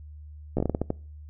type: slowing click train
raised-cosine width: 2 ms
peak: -12 dBFS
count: 9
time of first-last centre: 0.57-0.904 s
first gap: 14 ms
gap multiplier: 1.3
effects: noise-tail reverb RT60 0.4 s tail -24 dB re dry + added 75 Hz sine -41 dBFS peak until 1.29 s